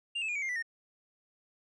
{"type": "tone with pitch steps", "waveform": "triangle", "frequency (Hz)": [2794, 2607, 2432, 2269, 2117, 1975.7, 1843.4], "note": ["F7", "E7", "D#7", "C#7", "C7", "B6", "A#6"], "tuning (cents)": [0, -20, -40, 40, 20, 0, -20], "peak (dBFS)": -30, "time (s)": [0.15, 0.626], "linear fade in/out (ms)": 10, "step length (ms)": 68, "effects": ["resampled to 22050 Hz"]}